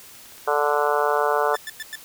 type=clicks; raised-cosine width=0.2 ms; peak=-30 dBFS; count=12; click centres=0.153 / 0.258 / 0.322 / 0.38 / 0.515 / 0.669 / 0.735 / 0.78 / 0.821 / 0.866 / 0.993 / 1.173 s
type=harmonic tone; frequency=146.83 Hz; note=D3; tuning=in tune; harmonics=3 / 4 / 5 / 6 / 7 / 8 / 9 / 10; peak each=-24 / -25 / -26 / -27 / -27 / -28 / -29 / -29 dBFS; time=0.47-1.56 s; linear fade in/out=10 ms
type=tone bursts; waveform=sawtooth; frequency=1760 Hz; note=A6; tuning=in tune; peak=-26 dBFS; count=4; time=1.54-1.956 s; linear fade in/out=2 ms; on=29 ms; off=100 ms
effects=white hiss -45 dBFS RMS until 2.04 s